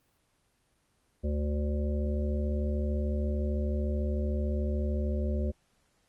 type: harmonic tone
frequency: 73.5 Hz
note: D2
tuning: 2 cents sharp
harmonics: 1 / 3 / 5 / 7 / 8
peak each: -28 / -35 / -39 / -41 / -41 dBFS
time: 1.23-5.52 s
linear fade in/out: 20 ms
effects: pink hiss -71 dBFS RMS until 6.08 s + Opus 24 kbps